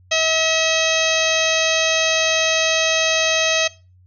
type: harmonic tone with a mistuned harmonic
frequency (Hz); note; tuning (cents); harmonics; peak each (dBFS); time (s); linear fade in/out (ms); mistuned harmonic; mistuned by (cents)
643; E5; -43; 1 / 2 / 3 / 4 / 5 / 6 / 7 / 8 / 9 / 10; -21 / -29 / -25 / -22 / -23 / -24 / -31 / -29 / -33 / -25; 0.11-3.68; 10; 10; -29
effects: noise-tail reverb RT60 0.3 s tail -20 dB re dry + added 91 Hz sine -48 dBFS peak until 4.06 s